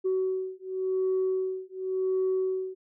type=beating tone pair; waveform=sine; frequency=375.3 / 376.21 Hz; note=F#4 / F#4; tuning=+25 / +29 cents; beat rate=0.91 Hz; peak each=-28 dBFS; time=0.04-2.75 s; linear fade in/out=20 ms; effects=tanh soft clip ceiling -20 dBFS